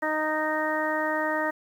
harmonic tone, 309.7 Hz, D#4, 8 cents flat, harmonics 1 / 2 / 3 / 4 / 5 / 6, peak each -32 / -29 / -31 / -34 / -35 / -30 dBFS, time 0.02-1.51 s, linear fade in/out 10 ms, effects 9-bit

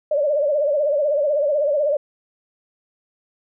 sine tone with vibrato, 584 Hz, D5, 10 cents flat, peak -16 dBFS, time 0.11-1.97 s, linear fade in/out 5 ms, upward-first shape sine, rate 16 Hz, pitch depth 96 cents each way, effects none

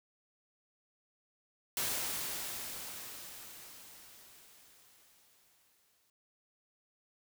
white noise with exponential decay, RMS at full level -34 dBFS, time 1.77-6.1 s, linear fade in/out 2 ms, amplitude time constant 940 ms, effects none

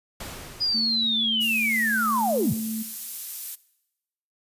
pink noise with exponential decay, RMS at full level -35 dBFS, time 0.2-2 s, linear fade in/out 5 ms, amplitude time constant 390 ms
sine linear sweep, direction down, 4978 to 77.78 Hz, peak -21 dBFS, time 0.6-2.54 s, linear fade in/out 20 ms
sine tone with pitch glide, 225.5 to 220.7 Hz, A3 to A3, +43 to +5 cents, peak -29 dBFS, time 0.74-2.83 s, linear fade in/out 10 ms, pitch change -38 cents, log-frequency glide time 1.16-2.35 s
violet noise, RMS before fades -31 dBFS, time 1.4-3.56 s, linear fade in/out 20 ms
effects noise-tail reverb RT60 0.9 s tail -20 dB re dry + resampled to 32000 Hz

